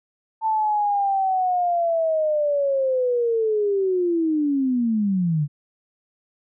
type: linear sweep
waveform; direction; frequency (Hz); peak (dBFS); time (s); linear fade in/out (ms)
sine; down; 890 to 140.7; -18; 0.41-5.48; 50
effects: none